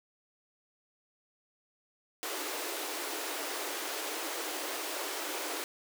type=high-pass noise; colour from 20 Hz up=pink; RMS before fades=-37 dBFS; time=2.23-5.64 s; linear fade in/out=0 ms; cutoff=290 Hz; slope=96 dB/octave; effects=none